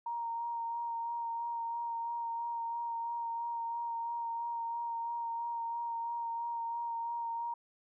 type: tone with vibrato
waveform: sine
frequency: 932.3 Hz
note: A#5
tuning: in tune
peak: -34 dBFS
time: 0.06-7.54 s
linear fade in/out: 5 ms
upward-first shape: sine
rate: 3 Hz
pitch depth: 17 cents each way
effects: none